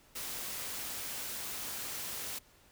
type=noise; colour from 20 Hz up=white; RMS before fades=-40 dBFS; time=0.15-2.39 s; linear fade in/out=10 ms; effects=pink hiss -63 dBFS RMS until 2.71 s